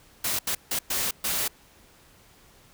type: noise bursts at uneven times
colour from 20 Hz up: white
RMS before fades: -27 dBFS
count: 5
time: 0.24-0.39 / 0.47-0.55 / 0.71-0.79 / 0.9-1.11 / 1.24-1.48 s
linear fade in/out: 5 ms
effects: pink hiss -56 dBFS RMS until 2.73 s